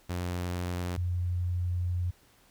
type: tone pair in turn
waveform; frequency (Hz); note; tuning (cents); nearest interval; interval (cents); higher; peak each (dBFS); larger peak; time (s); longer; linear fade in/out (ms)
sawtooth / sine; 88.8 / 88.8; F2 / F2; +29 / +29; unison; 0; neither; -27; neither; 0.09-0.97 / 0.97-2.11; second; 10
effects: pink hiss -62 dBFS RMS until 2.5 s